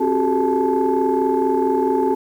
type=tone cluster; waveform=sine; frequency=268.1 / 366.5 / 391.1 / 430.5 / 872 Hz; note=C4 / F#4 / G4 / A4 / A5; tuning=+42 / -16 / -4 / -38 / -16 cents; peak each=-21 dBFS; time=0-2.15 s; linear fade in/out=10 ms; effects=tanh soft clip ceiling -8 dBFS + 8-bit